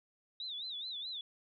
sine tone with vibrato, 3726 Hz, A#7, 2 cents flat, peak -39 dBFS, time 0.4-1.21 s, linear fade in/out 2 ms, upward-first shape sine, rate 4.7 Hz, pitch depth 160 cents each way, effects none

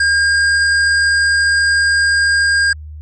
square tone, 1613 Hz, G6, 49 cents sharp, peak -11 dBFS, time 0-2.73 s, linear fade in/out 5 ms, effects added 76 Hz sine -28 dBFS peak until 3.01 s + MP3 32 kbps

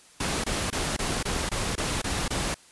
pink noise bursts, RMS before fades -28 dBFS, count 9, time 0.2-2.544 s, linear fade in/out 5 ms, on 240 ms, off 23 ms, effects white hiss -54 dBFS RMS until 2.71 s + resampled to 24000 Hz

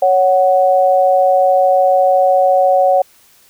sine tone pair together, 556 / 742.2 Hz, C#5 / F#5, +5 / +5 cents, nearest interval perfect fourth, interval 500 cents, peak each -11 dBFS, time 0.02-3.02 s, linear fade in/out 5 ms, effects white hiss -49 dBFS RMS until 3.49 s

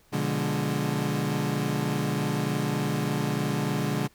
30% pulse chord, B diminished seventh, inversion none, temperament equal with one note detuned, 123.47 / 146.83 / 176.64 / 207.7 Hz, B2 / D3 / F3 / Ab3, 0 / 0 / +20 / 0 cents, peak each -30 / -26 / -31 / -28 dBFS, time 0.12-4.08 s, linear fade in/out 20 ms, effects pink hiss -61 dBFS RMS until 4.14 s

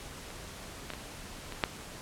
clicks, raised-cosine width 0.3 ms, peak -29 / -20 / -24 / -23 / -9 dBFS, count 5, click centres 0.304 / 0.903 / 0.936 / 1.523 / 1.638 s, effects pink hiss -45 dBFS RMS until 2.01 s + low-pass 11000 Hz 12 dB/octave

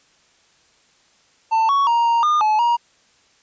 triangle tone with pitch steps, 893 / 1116 / 937 / 932 / 1214 / 858 / 947 Hz, A5 / C#6 / A#5 / A#5 / D#6 / A5 / A#5, +25 / +11 / +9 / -1 / -43 / -44 / +27 cents, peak -12 dBFS, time 1.51-2.77 s, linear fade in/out 20 ms, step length 180 ms, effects white hiss -57 dBFS RMS until 3.42 s + resampled to 16000 Hz

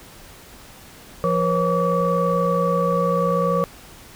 sine tone cluster, 173 / 482.5 / 543 / 1146 Hz, F3 / B4 / C#5 / D6, -16 / -40 / -36 / -43 cents, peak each -22 dBFS, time 1.24-3.64 s, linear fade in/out 0 ms, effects tanh soft clip ceiling -8 dBFS + pink hiss -44 dBFS RMS until 4.15 s

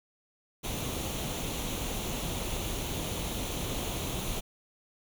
pink noise with comb filter, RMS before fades -34 dBFS, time 0.63-4.41 s, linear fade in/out 20 ms, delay 0.3 ms, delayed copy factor +0.55, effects none

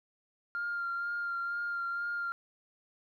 sine tone with vibrato, 1396.9 Hz, F6, in tune, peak -31 dBFS, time 0.55-2.32 s, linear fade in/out 0 ms, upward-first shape sine, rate 2.1 Hz, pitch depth 19 cents each way, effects tanh soft clip ceiling -28 dBFS + 12-bit

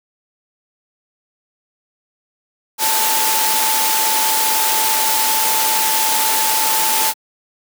sine tone in noise, 880 Hz, A5, in tune, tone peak -20 dBFS, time 2.78-7.14 s, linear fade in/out 50 ms, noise white, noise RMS -17 dBFS, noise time 2.78-7.14 s, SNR -6 dB, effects high-pass 300 Hz 12 dB/octave

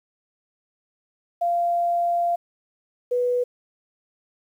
sine tone pair in turn, 692 / 492 Hz, F5 / B4, -16 / -7 cents, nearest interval tritone, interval 591 cents, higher first, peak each -19 dBFS, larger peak neither, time 1.41-2.36 / 3.11-3.44 s, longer first, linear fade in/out 10 ms, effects 9-bit

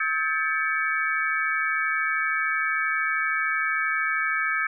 sine tone cluster, 1286 / 1587 / 1740 / 2255 Hz, E6 / G6 / A6 / C#7, -43 / +21 / -20 / +29 cents, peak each -28 dBFS, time 0-4.67 s, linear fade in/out 5 ms, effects none

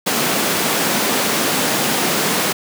pink high-pass noise, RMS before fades -18 dBFS, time 0.06-2.53 s, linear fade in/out 10 ms, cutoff 170 Hz, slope 24 dB/octave, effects none

